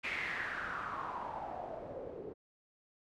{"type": "noise with low-pass filter sweep", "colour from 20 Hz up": "white", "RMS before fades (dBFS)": -41, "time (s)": [0.03, 2.34], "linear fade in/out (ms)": 20, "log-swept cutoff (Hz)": [2400, 410], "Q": 5.1, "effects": []}